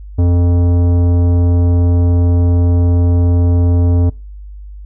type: tone with tanh clipping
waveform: triangle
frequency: 87.31 Hz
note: F2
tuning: in tune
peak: -10 dBFS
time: 0.18-4.1 s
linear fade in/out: 10 ms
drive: 18 dB
effects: noise-tail reverb RT60 0.3 s tail -23 dB re dry + added 50 Hz sine -28 dBFS peak until 4.85 s